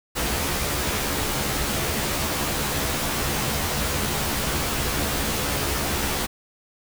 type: noise with comb filter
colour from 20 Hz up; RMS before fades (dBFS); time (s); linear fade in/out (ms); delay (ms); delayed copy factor
pink; -25; 0.15-6.27; 20; 14; +1
effects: none